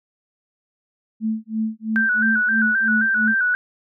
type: tone with tremolo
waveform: sine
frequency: 220 Hz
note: A3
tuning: in tune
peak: -18 dBFS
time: 1.2-3.35 s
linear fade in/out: 50 ms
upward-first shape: sine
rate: 3 Hz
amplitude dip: 100%
type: tone with vibrato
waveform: sine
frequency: 1520 Hz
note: F#6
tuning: 46 cents sharp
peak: -16 dBFS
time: 1.96-3.55 s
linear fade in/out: 0 ms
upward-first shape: square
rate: 3.8 Hz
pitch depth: 54 cents each way
effects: none